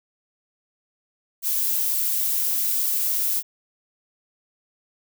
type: noise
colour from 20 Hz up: violet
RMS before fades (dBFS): -23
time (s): 1.42-3.43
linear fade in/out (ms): 50
effects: none